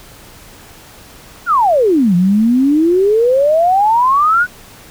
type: exponential two-way sweep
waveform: sine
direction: down then up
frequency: 1501 to 171.6 to 1501 Hz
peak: -8 dBFS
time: 1.46-4.47 s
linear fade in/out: 50 ms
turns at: 2.15 s
effects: pink hiss -39 dBFS RMS until 4.9 s